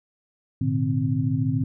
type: tone cluster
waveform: sine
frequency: 110.1 / 123.8 / 150.8 / 261.3 Hz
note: A2 / B2 / D3 / C4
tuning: +2 / +5 / +46 / -2 cents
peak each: -26 dBFS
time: 0.61-1.64 s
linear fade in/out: 5 ms
effects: none